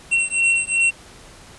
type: beating tone pair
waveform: square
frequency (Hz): 2724 / 2726.7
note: F7 / F7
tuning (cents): -44 / -42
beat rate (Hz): 2.7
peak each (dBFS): -20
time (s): 0.11-0.91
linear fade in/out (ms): 20
effects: pink hiss -44 dBFS RMS until 1.58 s + resampled to 24000 Hz